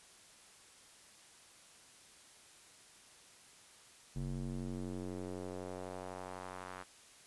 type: tone with band-pass filter sweep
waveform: square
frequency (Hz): 46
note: F#1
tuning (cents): -9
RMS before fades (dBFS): -43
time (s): 4.15-6.84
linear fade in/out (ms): 20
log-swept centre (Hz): 160 to 1300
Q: 1.4
effects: white hiss -60 dBFS RMS until 7.26 s + resampled to 24000 Hz